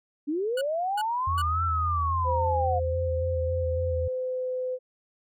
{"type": "linear two-way sweep", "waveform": "sine", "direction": "up then down", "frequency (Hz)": [277.2, 1349, 701], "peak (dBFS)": -25, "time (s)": [0.27, 2.8], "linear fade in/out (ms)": 20, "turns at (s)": 1.64}
{"type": "tone bursts", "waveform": "25% pulse", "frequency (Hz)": 1466, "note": "F#6", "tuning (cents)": -16, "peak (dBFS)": -28, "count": 3, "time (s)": [0.57, 1.419], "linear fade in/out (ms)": 5, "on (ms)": 43, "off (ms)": 360}
{"type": "tone with vibrato", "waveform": "sine", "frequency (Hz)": 83.4, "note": "E2", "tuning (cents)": 21, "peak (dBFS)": -27, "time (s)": [1.27, 4.08], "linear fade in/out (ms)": 5, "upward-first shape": "square", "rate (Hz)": 3.6, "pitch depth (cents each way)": 40}
{"type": "tone with pitch glide", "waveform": "sine", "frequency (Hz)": [518, 508.5], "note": ["C5", "C5"], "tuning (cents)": [-17, -50], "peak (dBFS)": -27, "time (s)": [2.24, 4.79], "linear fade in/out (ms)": 50, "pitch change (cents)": -33, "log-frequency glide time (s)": [3.3, 4.5]}
{"effects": []}